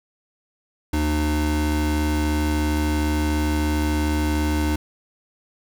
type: tone pair together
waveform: square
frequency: 75.2 / 302.7 Hz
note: D2 / D#4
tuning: +42 / -48 cents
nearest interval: 2 octaves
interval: 2410 cents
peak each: -22 / -24 dBFS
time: 0.93-4.76 s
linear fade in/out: 5 ms
effects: none